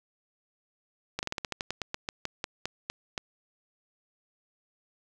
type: slowing click train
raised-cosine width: 0.2 ms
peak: -14 dBFS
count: 17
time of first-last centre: 1.19-3.178 s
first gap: 39 ms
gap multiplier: 1.14
effects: none

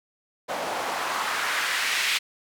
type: noise with band-pass filter sweep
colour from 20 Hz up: white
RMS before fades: -27 dBFS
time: 0.48-2.19 s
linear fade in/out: 20 ms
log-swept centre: 590 to 2600 Hz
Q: 1.5
effects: none

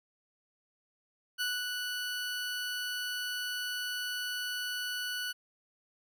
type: tone with ADSR envelope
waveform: 20% pulse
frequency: 1480 Hz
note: F#6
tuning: in tune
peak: -25 dBFS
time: 1.38-5.33 s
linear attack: 30 ms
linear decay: 220 ms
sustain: -4 dB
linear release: 21 ms
effects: none

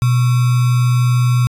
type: tone with sample-and-hold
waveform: sine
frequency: 123.47 Hz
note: B2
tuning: in tune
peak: -10 dBFS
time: 0.02-1.47 s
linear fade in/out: 0 ms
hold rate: 1225 Hz
effects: resampled to 32000 Hz

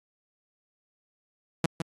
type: tone with echo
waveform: sawtooth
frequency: 164.81 Hz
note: E3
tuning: in tune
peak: -17 dBFS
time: 1.64-1.66 s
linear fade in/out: 2 ms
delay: 160 ms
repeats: 1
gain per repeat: -7 dB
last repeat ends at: 1.82 s
effects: AAC 32 kbps

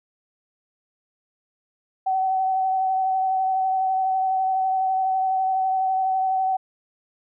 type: tone with vibrato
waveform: sine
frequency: 759 Hz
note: F#5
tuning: 44 cents sharp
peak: -19 dBFS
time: 2.06-6.57 s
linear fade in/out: 10 ms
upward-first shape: triangle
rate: 12 Hz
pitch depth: 21 cents each way
effects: none

